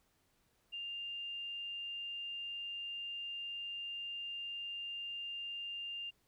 sine tone, 2799 Hz, F7, 3 cents sharp, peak -40 dBFS, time 0.72-6.11 s, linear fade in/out 20 ms, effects pink hiss -75 dBFS RMS until 6.27 s

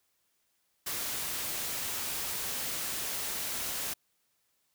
white noise, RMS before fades -35 dBFS, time 0.86-3.94 s, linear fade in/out 10 ms, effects white hiss -75 dBFS RMS until 4.74 s

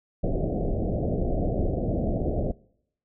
pink low-pass noise, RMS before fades -26 dBFS, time 0.23-2.52 s, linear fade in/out 10 ms, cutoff 710 Hz, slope 96 dB/octave, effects noise-tail reverb RT60 0.7 s tail -23 dB re dry

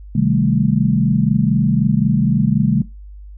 sine chord, A half-diminished seventh, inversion first, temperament equal with one note detuned, 130.81 / 156.46 / 196 / 220 Hz, C3 / Eb3 / G3 / A3, 0 / +10 / 0 / 0 cents, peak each -18 dBFS, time 0.15-2.82 s, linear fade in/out 5 ms, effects noise-tail reverb RT60 0.2 s tail -18 dB re dry + added 50 Hz sine -33 dBFS peak until 3.37 s

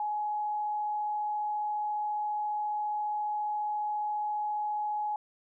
sine tone with frequency modulation, 841 Hz, G#5, 22 cents sharp, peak -29 dBFS, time 0-5.16 s, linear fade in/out 2 ms, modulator 34.6 Hz, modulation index 0.21, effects none

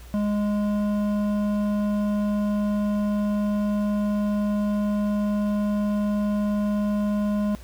sine tone with hard clipping, 207.1 Hz, G#3, 5 cents flat, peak -23 dBFS, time 0.14-7.55 s, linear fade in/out 0 ms, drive 10 dB, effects added 60 Hz sine -41 dBFS peak until 7.63 s + pink hiss -50 dBFS RMS until 7.63 s

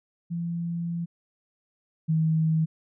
sine tone pair in turn, 169.9 / 159.43 Hz, F3 / D#3, -47 / +43 cents, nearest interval minor second, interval 110 cents, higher first, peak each -27 / -20 dBFS, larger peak second, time 0.3-1.06 / 2.08-2.66 s, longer first, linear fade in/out 20 ms, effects none

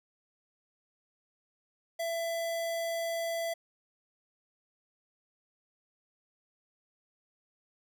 square tone, 668 Hz, E5, 23 cents sharp, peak -32 dBFS, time 1.99-3.54 s, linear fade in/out 10 ms, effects none

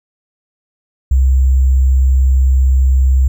sine tone with sample-and-hold, 65.6 Hz, C2, 5 cents sharp, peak -7 dBFS, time 1.11-3.28 s, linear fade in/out 5 ms, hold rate 7350 Hz, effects none

